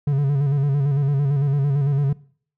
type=tone with vibrato; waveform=triangle; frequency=140.7 Hz; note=C#3; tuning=26 cents sharp; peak=-14 dBFS; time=0.07-2.13 s; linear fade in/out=5 ms; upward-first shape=square; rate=8.9 Hz; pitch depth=53 cents each way; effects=noise-tail reverb RT60 0.5 s tail -20 dB re dry